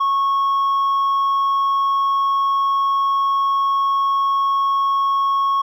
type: tone with hard clipping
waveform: triangle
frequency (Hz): 1100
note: C#6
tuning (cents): -14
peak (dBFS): -14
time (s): 0-5.62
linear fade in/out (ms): 10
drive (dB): 1
effects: none